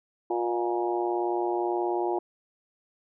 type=harmonic tone with a mistuned harmonic; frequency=118.5 Hz; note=A#2; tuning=29 cents sharp; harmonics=3 / 4 / 5 / 6 / 7 / 8; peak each=-27 / -38 / -37 / -33 / -32 / -37 dBFS; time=0.3-2.19 s; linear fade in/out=5 ms; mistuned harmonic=5; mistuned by=+49 cents; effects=none